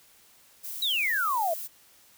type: noise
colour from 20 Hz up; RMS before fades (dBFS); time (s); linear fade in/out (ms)
violet; -37; 0.63-1.68; 20
type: exponential sweep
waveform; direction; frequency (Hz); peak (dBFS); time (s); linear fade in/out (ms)
sine; down; 4000 to 622.3; -24; 0.82-1.54; 5
effects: white hiss -58 dBFS RMS until 2.17 s